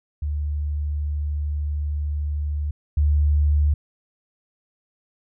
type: tone pair in turn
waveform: sine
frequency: 73.9 / 73.9 Hz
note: D2 / D2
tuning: +11 / +11 cents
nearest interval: unison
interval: 0 cents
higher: neither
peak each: -22 / -15 dBFS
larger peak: second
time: 0.22-2.71 / 2.97-3.74 s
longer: first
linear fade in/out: 5 ms
effects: none